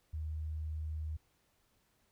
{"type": "tone", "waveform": "sine", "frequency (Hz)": 77.78, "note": "D#2", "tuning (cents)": 0, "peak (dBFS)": -36, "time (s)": [0.13, 1.17], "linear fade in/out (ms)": 10, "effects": ["pink hiss -74 dBFS RMS until 2.11 s"]}